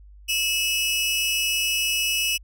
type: tone pair together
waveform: sawtooth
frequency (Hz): 2607 / 2918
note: E7 / F#7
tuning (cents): -20 / -25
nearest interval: major second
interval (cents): 195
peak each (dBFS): -21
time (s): 0.28-2.38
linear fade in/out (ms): 20
effects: added 50 Hz sine -44 dBFS peak until 2.43 s